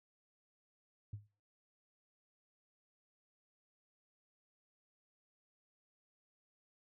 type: tone with exponential decay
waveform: sine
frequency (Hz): 103.83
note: G#2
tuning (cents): 0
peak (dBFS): -38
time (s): 1.13-1.27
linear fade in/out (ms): 5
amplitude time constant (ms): 30
effects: noise-tail reverb RT60 0.3 s tail -18 dB re dry + tanh soft clip ceiling -36 dBFS